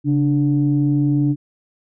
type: tone pair together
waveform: sine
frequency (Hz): 139.09 / 293.7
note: C#3 / D4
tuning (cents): +6 / 0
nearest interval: octave + minor second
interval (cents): 1294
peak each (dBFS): -16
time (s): 0.04-1.36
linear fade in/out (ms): 50
effects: tanh soft clip ceiling -7 dBFS